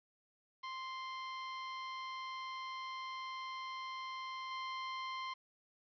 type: tone with level steps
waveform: sawtooth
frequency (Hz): 1046.5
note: C6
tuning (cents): 0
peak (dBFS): -38 / -36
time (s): 0.63-5.34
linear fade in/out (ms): 10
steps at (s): 4.51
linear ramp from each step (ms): 2
effects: resampled to 11025 Hz + 11-bit